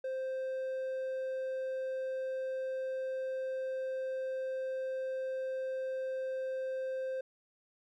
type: tone with hard clipping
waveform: sine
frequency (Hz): 523.3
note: C5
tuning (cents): 0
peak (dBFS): -35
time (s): 0.04-7.21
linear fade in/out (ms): 5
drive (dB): 3
effects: none